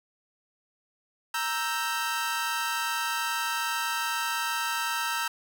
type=chord; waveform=sawtooth; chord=E diminished; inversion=second; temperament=equal; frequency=932.3 / 1318.5 / 1568 Hz; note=Bb5 / E6 / G6; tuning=0 / 0 / 0 cents; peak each=-28 / -28 / -29 dBFS; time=1.34-5.28 s; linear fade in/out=5 ms; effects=none